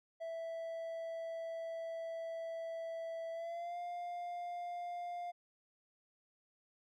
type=tone with pitch glide; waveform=triangle; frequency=659.3 to 702.6 Hz; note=E5 to F5; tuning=0 to +10 cents; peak=-38 dBFS; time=0.2-5.32 s; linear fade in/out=20 ms; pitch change=+110 cents; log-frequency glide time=3.32-3.78 s; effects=none